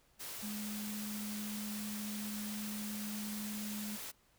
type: tone in noise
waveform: sine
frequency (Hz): 210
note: G#3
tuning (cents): +19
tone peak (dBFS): -40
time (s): 0.42-3.97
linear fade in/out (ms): 20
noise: white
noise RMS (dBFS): -45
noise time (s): 0.19-4.12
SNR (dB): +2
effects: pink hiss -70 dBFS RMS until 4.38 s